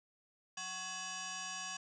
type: tone with frequency modulation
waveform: sine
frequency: 2035 Hz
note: C7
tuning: 49 cents flat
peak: -40 dBFS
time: 0.57-1.77 s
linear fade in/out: 5 ms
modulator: 928 Hz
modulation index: 5.4
effects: none